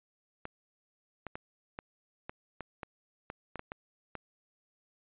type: clicks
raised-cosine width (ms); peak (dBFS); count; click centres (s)
0.5; -24; 12; 0.454 / 1.267 / 1.355 / 1.789 / 2.295 / 2.607 / 2.832 / 3.301 / 3.557 / 3.594 / 3.719 / 4.153
effects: resampled to 8000 Hz